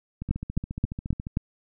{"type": "two click trains", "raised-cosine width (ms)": 5, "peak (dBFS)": [-11, -20], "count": [5, 16], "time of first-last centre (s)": [[0.31, 1.371], [0.22, 1.269]], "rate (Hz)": [3.77, 14.3], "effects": []}